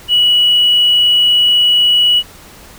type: tone with hard clipping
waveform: triangle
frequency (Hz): 2931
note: F#7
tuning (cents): -17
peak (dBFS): -7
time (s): 0.08-2.23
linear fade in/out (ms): 50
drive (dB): 2
effects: pink hiss -38 dBFS RMS until 2.78 s